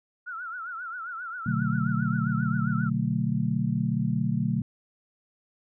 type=tone with vibrato; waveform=sine; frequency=1396.9 Hz; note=F6; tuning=in tune; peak=-33 dBFS; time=0.26-2.9 s; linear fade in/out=20 ms; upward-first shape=triangle; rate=7.5 Hz; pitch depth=140 cents each way
type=chord; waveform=sine; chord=B minor seventh; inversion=none; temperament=just; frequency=123.47 / 148.16 / 185.21 / 222.2 Hz; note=B2 / D3 / F#3 / A3; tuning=0 / +16 / +2 / +17 cents; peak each=-29 dBFS; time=1.46-4.62 s; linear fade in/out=5 ms
effects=none